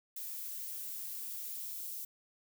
violet noise with high-pass filter sweep, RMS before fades -42 dBFS, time 0.16-2.05 s, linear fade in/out 5 ms, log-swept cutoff 230 to 3600 Hz, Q 0.76, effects none

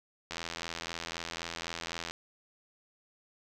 click train, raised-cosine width 0.2 ms, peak -19 dBFS, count 152, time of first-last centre 0.31-2.11 s, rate 83.9 Hz, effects none

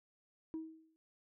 sine tone with exponential decay, 320 Hz, D#4, 49 cents sharp, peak -35 dBFS, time 0.54-0.96 s, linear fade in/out 0 ms, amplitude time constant 90 ms, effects tanh soft clip ceiling -36 dBFS

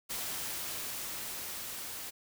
white noise with level ramp, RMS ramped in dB -37 to -42 dBFS, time 0.09-2.11 s, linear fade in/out 20 ms, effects none

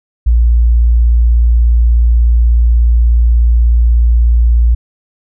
sine tone, 58.27 Hz, A#1, in tune, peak -5 dBFS, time 0.26-4.75 s, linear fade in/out 10 ms, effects none

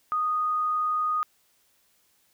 sine tone, 1239 Hz, D#6, 8 cents flat, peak -23 dBFS, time 0.12-1.23 s, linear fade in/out 0 ms, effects white hiss -66 dBFS RMS until 2.33 s

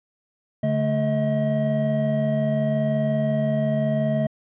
triangle tone cluster, 144.2 / 218.6 / 635 Hz, D3 / A3 / D#5, -31 / -11 / +35 cents, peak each -22 dBFS, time 0.63-4.27 s, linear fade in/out 5 ms, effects resampled to 8000 Hz

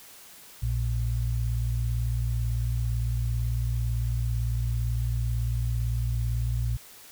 sine tone pair together, 58.61 / 116.54 Hz, A#1 / A#2, +10 / 0 cents, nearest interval octave, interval 1190 cents, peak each -27 dBFS, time 0.62-6.77 s, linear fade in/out 10 ms, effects white hiss -49 dBFS RMS until 7.11 s

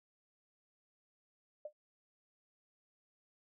sine tone with exponential decay, 600 Hz, D5, 37 cents sharp, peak -38 dBFS, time 1.65-1.73 s, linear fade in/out 5 ms, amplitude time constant 16 ms, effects none

